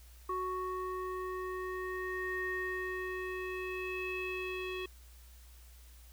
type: tone with low-pass filter sweep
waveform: square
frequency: 370 Hz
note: F#4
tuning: in tune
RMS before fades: -38 dBFS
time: 0.29-4.86 s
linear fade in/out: 5 ms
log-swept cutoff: 1200 to 3000 Hz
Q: 7.2
effects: added 60 Hz sine -53 dBFS peak until 6.12 s + white hiss -62 dBFS RMS until 6.12 s